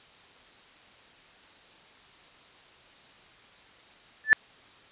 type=tone with exponential growth; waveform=sine; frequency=1750 Hz; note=A6; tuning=10 cents flat; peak=-9 dBFS; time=4.24-4.33 s; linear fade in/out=0 ms; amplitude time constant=18 ms; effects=white hiss -54 dBFS RMS until 4.91 s + resampled to 8000 Hz